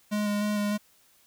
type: tone with vibrato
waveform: square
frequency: 207.7 Hz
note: G#3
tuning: in tune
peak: -26 dBFS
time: 0.11-0.78 s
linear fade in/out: 20 ms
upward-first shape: square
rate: 3.3 Hz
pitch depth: 13 cents each way
effects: white hiss -62 dBFS RMS until 1.26 s